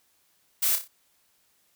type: noise with echo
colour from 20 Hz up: blue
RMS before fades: -24 dBFS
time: 0.62-0.76 s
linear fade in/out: 10 ms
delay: 30 ms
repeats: 4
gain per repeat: -7 dB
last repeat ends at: 0.88 s
effects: white hiss -67 dBFS RMS until 1.75 s